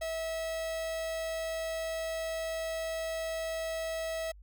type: tone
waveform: 45% pulse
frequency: 649 Hz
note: E5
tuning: 27 cents flat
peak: -33 dBFS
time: 0.01-4.32 s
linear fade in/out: 10 ms
effects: added 50 Hz sine -50 dBFS peak until 4.42 s